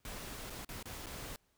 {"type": "noise with dropouts", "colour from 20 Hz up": "pink", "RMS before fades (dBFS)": -45, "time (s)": [0.05, 1.36], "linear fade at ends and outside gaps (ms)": 1, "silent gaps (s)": [[0.499, 0.503], [0.648, 0.69], [0.827, 0.856], [1.06, 1.067]], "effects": ["pink hiss -75 dBFS RMS until 1.57 s"]}